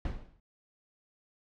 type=noise with exponential decay; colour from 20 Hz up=brown; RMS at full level=-29 dBFS; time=0.05-0.4 s; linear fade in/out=2 ms; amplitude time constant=76 ms; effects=low-pass 4000 Hz 12 dB/octave